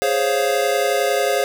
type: chord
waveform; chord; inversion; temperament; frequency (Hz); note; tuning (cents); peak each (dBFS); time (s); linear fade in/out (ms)
square; Db major seventh; second; equal; 415.3 / 523.3 / 554.4 / 698.5; Ab4 / C5 / Db5 / F5; 0 / 0 / 0 / 0; -23; 0.02-1.44; 0
effects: none